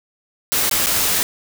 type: noise with dropouts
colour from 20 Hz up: white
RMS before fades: -18 dBFS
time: 0.52-1.23 s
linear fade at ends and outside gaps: 0 ms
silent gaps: 0.695-0.712 / 0.861-0.869 s
effects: none